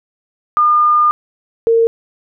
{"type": "tone pair in turn", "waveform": "sine", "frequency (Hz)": [1211, 457.8], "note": ["D#6", "A#4"], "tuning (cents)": [-47, -31], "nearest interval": "octave + perfect fourth", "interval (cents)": 1684, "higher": "first", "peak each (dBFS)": -8, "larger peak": "neither", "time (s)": [[0.57, 1.11], [1.67, 1.87]], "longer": "first", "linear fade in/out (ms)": 0, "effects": []}